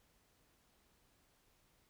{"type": "silence", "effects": ["pink hiss -73 dBFS RMS until 1.89 s"]}